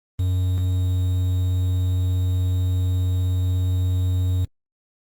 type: tone with quantisation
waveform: triangle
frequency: 91.7 Hz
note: F#2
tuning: 15 cents flat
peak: -16 dBFS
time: 0.19-4.45 s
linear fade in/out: 5 ms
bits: 7
effects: Opus 24 kbps

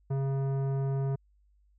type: tone with tanh clipping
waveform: sine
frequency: 136.2 Hz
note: C#3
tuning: 30 cents flat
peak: -29 dBFS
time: 0.1-1.16 s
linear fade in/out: 10 ms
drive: 14 dB
effects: added 50 Hz sine -62 dBFS peak until 1.78 s

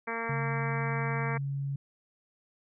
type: harmonic tone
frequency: 229.2 Hz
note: A#3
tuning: 29 cents flat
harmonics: 1 / 2 / 3 / 4 / 5 / 6 / 7 / 8 / 9 / 10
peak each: -42 / -38 / -42 / -39 / -40 / -43 / -40 / -42 / -41 / -42 dBFS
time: 0.07-1.38 s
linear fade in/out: 10 ms
type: tone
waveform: sine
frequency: 139 Hz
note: C#3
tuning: 5 cents sharp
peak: -30 dBFS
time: 0.29-1.76 s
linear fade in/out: 5 ms
effects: none

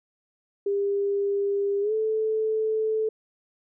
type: tone with pitch glide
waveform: sine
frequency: 400.9 to 437.2 Hz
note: G4 to A4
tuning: +39 to -11 cents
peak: -22 dBFS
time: 0.66-3.09 s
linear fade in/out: 5 ms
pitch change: +150 cents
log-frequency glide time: 1.81-1.93 s
effects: none

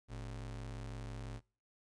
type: ring-modulated tone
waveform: square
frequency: 81.2 Hz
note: E2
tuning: 26 cents flat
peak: -40 dBFS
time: 0.08-1.41 s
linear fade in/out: 50 ms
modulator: 33 Hz
effects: noise-tail reverb RT60 0.4 s tail -26 dB re dry + resampled to 22050 Hz

